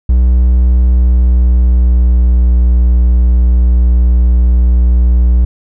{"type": "tone with pitch glide", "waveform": "triangle", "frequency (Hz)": [61.6, 60.44], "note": ["B1", "B1"], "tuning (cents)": [-4, -37], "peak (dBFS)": -3, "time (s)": [0.09, 5.45], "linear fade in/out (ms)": 5, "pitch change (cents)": -33, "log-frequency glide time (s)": [0.69, 2.57], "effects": []}